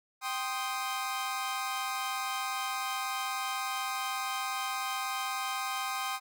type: chord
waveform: sawtooth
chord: C minor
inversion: second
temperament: equal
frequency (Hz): 784 / 1046.5 / 1244.5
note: G5 / C6 / Eb6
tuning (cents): 0 / 0 / 0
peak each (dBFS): -33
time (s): 0.21-6.2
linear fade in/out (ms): 50
effects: none